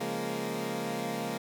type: chord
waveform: 15% pulse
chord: Bb minor seventh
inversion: first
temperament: equal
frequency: 138.59 / 174.61 / 207.7 / 233.1 Hz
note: Db3 / F3 / Ab3 / Bb3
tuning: 0 / 0 / 0 / 0 cents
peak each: -34 / -33 / -31 / -29 dBFS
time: 0-1.38 s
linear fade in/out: 10 ms
effects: none

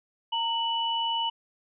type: tone pair together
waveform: sine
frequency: 919.8 / 2960 Hz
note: A#5 / F#7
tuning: -23 / 0 cents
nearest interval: octave + minor sixth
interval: 2023 cents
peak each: -28 dBFS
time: 0.32-1.3 s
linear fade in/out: 10 ms
effects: none

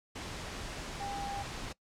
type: tone in noise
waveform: sine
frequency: 801 Hz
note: G5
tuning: 37 cents sharp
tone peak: -37 dBFS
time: 1-1.43 s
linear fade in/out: 10 ms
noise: pink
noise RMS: -41 dBFS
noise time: 0.15-1.73 s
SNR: +1 dB
effects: noise-tail reverb RT60 0.1 s tail -21 dB re dry + low-pass 7000 Hz 12 dB/octave

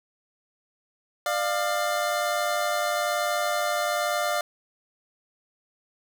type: tone pair together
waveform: 25% pulse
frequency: 598 / 699.1 Hz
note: D5 / F5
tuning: +31 / +2 cents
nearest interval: minor third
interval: 271 cents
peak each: -23 dBFS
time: 1.26-4.41 s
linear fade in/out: 2 ms
effects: none

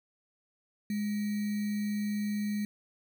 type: tone with sample-and-hold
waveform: sine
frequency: 207.7 Hz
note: G#3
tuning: in tune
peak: -29 dBFS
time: 0.9-2.65 s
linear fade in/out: 2 ms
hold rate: 2100 Hz
effects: none

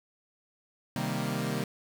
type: chord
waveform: sawtooth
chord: C minor seventh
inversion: none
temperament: equal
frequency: 130.81 / 155.56 / 196 / 233.1 Hz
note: C3 / Eb3 / G3 / Bb3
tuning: 0 / 0 / 0 / 0 cents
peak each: -31 dBFS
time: 0.96-1.64 s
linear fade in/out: 2 ms
effects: 8-bit

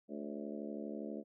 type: harmonic tone with a mistuned harmonic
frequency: 72.4 Hz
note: D2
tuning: 24 cents flat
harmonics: 3 / 4 / 5 / 6 / 7 / 8 / 9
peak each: -44 / -46 / -48 / -50 / -51 / -52 / -53 dBFS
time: 0.08-1.24 s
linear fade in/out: 50 ms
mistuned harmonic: 7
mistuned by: +62 cents
effects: none

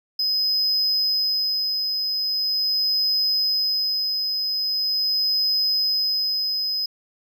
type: tone with tremolo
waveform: triangle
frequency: 5050 Hz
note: D#8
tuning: 25 cents sharp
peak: -17 dBFS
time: 0.19-6.86 s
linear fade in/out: 5 ms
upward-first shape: sine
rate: 0.42 Hz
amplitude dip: 35%
effects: none

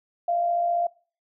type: tone pair together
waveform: sine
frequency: 636.9 / 692 Hz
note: D#5 / F5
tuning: +40 / -16 cents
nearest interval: minor second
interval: 144 cents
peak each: -33 / -21 dBFS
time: 0.28-0.87 s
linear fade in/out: 5 ms
effects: noise-tail reverb RT60 0.4 s tail -23 dB re dry

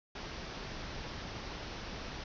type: low-pass noise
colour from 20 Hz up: pink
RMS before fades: -43 dBFS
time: 0.15-2.24 s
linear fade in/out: 5 ms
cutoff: 5900 Hz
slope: 96 dB/octave
effects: none

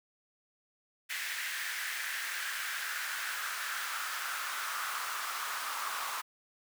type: noise with high-pass filter sweep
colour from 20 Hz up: pink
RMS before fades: -37 dBFS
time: 1.09-6.22 s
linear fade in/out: 20 ms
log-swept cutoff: 1900 to 1100 Hz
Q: 3.4
effects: none

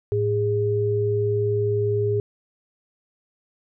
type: tone pair together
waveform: sine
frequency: 108.6 / 410.3 Hz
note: A2 / G#4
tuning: -22 / -21 cents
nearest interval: octave + major seventh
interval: 2301 cents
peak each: -23 / -21 dBFS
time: 0.12-2.2 s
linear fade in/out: 0 ms
effects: none

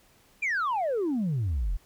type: exponential sweep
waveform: sine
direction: down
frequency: 2469 to 37.18 Hz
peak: -23 dBFS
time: 0.42-1.77 s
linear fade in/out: 10 ms
effects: tanh soft clip ceiling -23 dBFS + pink hiss -61 dBFS RMS until 1.85 s

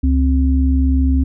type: tone pair together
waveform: sine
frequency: 69.3 / 262.6 Hz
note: C#2 / C4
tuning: 0 / +6 cents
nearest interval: octave + major seventh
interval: 2306 cents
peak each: -12 / -17 dBFS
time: 0.03-1.24 s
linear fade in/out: 10 ms
effects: none

